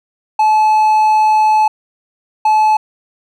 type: tone bursts at uneven times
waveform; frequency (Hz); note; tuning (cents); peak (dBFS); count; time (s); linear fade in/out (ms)
triangle; 862; A5; -36; -6; 2; 0.39-1.68 / 2.45-2.77; 5
effects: none